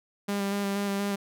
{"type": "tone with vibrato", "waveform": "sawtooth", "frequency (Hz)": 200, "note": "G3", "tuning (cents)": 35, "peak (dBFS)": -23, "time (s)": [0.28, 1.16], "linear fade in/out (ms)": 10, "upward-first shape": "square", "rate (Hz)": 4.2, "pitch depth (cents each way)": 15, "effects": []}